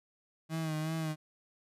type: tone with vibrato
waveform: 35% pulse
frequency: 158.2 Hz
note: D#3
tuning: 29 cents sharp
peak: -31 dBFS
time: 0.49-1.16 s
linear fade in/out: 50 ms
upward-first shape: sine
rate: 2.7 Hz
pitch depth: 44 cents each way
effects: resampled to 32000 Hz